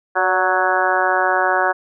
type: harmonic tone with a mistuned harmonic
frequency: 185 Hz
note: F#3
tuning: in tune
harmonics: 2 / 3 / 4 / 5 / 6 / 7 / 8 / 9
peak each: -25 / -23 / -20 / -23 / -23 / -26 / -21 / -23 dBFS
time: 0.15-1.73 s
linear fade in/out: 20 ms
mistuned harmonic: 3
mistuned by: +36 cents
effects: none